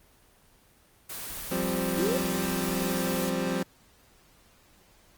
white noise, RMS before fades -37 dBFS, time 1.09-3.3 s, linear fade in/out 10 ms
brown noise with tremolo, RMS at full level -45 dBFS, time 1.3-2.84 s, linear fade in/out 5 ms, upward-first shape square, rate 16 Hz, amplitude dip 60%
25% pulse chord, F suspended second, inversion none, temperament equal, 174.61 / 196 / 261.6 Hz, F3 / G3 / C4, 0 / 0 / 0 cents, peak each -28 dBFS, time 1.51-3.63 s, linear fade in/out 5 ms
sine linear sweep, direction up, 307.7 to 554 Hz, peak -26 dBFS, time 1.98-2.18 s, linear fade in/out 5 ms
effects pink hiss -60 dBFS RMS until 5.17 s + Opus 24 kbps

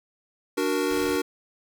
square chord, D augmented, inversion none, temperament equal, 293.7 / 370 / 466.2 Hz, D4 / F#4 / A#4, 0 / 0 / 0 cents, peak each -28 / -28 / -28 dBFS, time 0.57-1.22 s, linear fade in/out 10 ms
pink noise, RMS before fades -40 dBFS, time 0.9-1.17 s, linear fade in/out 5 ms
effects none

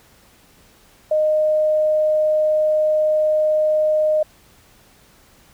sine tone, 616 Hz, D#5, 17 cents flat, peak -14 dBFS, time 1.11-4.23 s, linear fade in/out 5 ms, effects pink hiss -52 dBFS RMS until 5.53 s

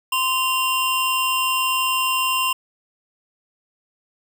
square tone pair together, 1035.8 / 2786 Hz, C6 / F7, -18 / -5 cents, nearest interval octave + perfect fourth, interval 1713 cents, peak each -22 dBFS, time 0.12-2.53 s, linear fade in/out 5 ms, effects none

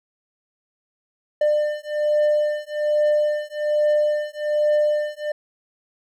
triangle beating tone pair, 598 / 599.2 Hz, D5 / D5, +31 / +35 cents, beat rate 1.2 Hz, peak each -19 dBFS, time 1.41-5.32 s, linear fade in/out 5 ms, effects none

